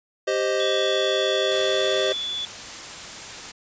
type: chord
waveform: square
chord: C minor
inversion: second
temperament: equal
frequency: 392 / 523.3 / 622.3 Hz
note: G4 / C5 / Eb5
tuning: 0 / 0 / 0 cents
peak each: -26 dBFS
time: 0.27-2.13 s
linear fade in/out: 10 ms
type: tone with pitch glide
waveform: sine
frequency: 3425 to 3451 Hz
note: A7 to A7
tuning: -47 to -34 cents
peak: -26 dBFS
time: 0.6-2.45 s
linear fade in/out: 0 ms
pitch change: +13 cents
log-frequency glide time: 1.48-1.79 s
type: noise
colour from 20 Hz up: white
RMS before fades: -36 dBFS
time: 1.51-3.52 s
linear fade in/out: 10 ms
effects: resampled to 16000 Hz